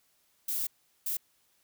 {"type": "noise bursts at uneven times", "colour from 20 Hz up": "violet", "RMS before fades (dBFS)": -32, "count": 2, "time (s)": [[0.48, 0.67], [1.06, 1.17]], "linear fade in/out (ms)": 5, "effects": ["white hiss -70 dBFS RMS until 1.63 s"]}